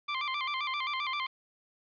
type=tone with vibrato; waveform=20% pulse; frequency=1108.7 Hz; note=C#6; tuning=in tune; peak=-26 dBFS; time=0.08-1.27 s; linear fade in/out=10 ms; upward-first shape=square; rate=7.6 Hz; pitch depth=100 cents each way; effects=resampled to 11025 Hz + 10-bit